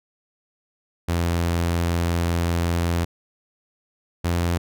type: tone pair in turn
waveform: sawtooth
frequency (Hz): 85.3 / 86.14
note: F2 / F2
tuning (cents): -40 / -23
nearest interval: unison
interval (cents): 17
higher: second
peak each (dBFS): -16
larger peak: neither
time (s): 1.08-3.05 / 4.24-4.58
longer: first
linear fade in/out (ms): 10
effects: none